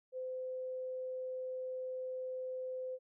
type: tone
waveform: sine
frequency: 513 Hz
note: C5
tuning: 34 cents flat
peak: -38 dBFS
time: 0.12-2.99 s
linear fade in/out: 50 ms
effects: none